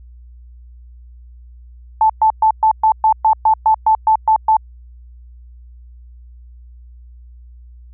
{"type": "tone bursts", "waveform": "sine", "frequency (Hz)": 876, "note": "A5", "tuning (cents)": -8, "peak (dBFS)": -8, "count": 13, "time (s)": [2.01, 4.568], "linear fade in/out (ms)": 2, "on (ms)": 86, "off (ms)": 120, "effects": ["added 60 Hz sine -37 dBFS peak until 7.93 s"]}